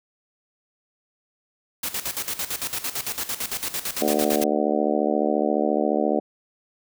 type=noise with tremolo; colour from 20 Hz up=white; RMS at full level=-27 dBFS; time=1.83-4.44 s; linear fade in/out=5 ms; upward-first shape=square; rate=8.9 Hz; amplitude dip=75%
type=harmonic tone; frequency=74.4 Hz; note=D2; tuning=23 cents sharp; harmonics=3 / 4 / 5 / 6 / 7 / 8 / 9 / 10; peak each=-27 / -26 / -28 / -27 / -29 / -26 / -32 / -29 dBFS; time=4.01-6.2 s; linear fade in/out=10 ms
effects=none